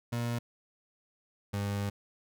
30% pulse tone pair in turn, 118.6 / 101.12 Hz, A#2 / G#2, +30 / -46 cents, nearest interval minor third, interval 276 cents, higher first, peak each -28 dBFS, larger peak neither, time 0.12-0.39 / 1.53-1.9 s, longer second, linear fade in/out 10 ms, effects none

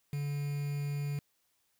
triangle tone with quantisation, 143.8 Hz, D3, 36 cents flat, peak -30 dBFS, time 0.13-1.19 s, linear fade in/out 2 ms, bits 8, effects white hiss -75 dBFS RMS until 1.79 s

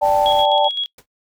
pink noise, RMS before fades -36 dBFS, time 0.01-0.46 s, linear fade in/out 50 ms
sine chord, D suspended fourth, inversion none, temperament equal, 587.3 / 784 / 880 Hz, D5 / G5 / A5, 0 / 0 / 0 cents, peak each -17 dBFS, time 0.01-0.69 s, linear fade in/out 20 ms
sine tone with tremolo, 3322 Hz, G#7, in tune, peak -18 dBFS, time 0.26-0.86 s, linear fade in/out 0 ms, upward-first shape square, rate 7.8 Hz, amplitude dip 50%
pink noise with exponential decay, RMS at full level -37 dBFS, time 0.98-1.06 s, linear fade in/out 5 ms, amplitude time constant 17 ms
effects noise-tail reverb RT60 0.1 s tail -23 dB re dry

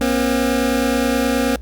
25% pulse tone pair together, 240 / 269.5 Hz, B3 / C#4, -49 / -49 cents, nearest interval major second, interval 200 cents, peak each -15 dBFS, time 0.01-1.56 s, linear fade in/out 2 ms, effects added 60 Hz sine -30 dBFS peak until 1.61 s + Opus 48 kbps

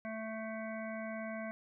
harmonic tone with a mistuned harmonic, 220.6 Hz, A3, 5 cents sharp, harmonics 1 / 3 / 5 / 7 / 9 / 10, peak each -42 / -42 / -51 / -49 / -51 / -52 dBFS, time 0.05-1.51 s, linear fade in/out 0 ms, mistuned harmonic 10, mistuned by +23 cents, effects none

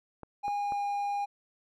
clicks, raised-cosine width 1 ms, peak -28 dBFS, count 3, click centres 0.233 / 0.481 / 0.722 s
triangle tone with pitch glide, 817 to 810.9 Hz, G#5 to G#5, -29 to -42 cents, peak -27 dBFS, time 0.43-1.26 s, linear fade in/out 20 ms, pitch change -13 cents, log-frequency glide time 0.55-0.8 s
effects none

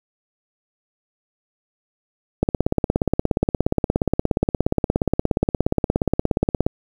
click train, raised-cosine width 2 ms, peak -3 dBFS, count 73, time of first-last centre 2.43-6.665 s, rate 17 Hz, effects 7-bit

